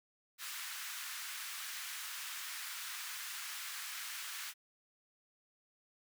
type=high-pass noise; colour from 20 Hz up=pink; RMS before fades=-44 dBFS; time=0.38-4.54 s; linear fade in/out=50 ms; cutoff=1300 Hz; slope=24 dB/octave; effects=none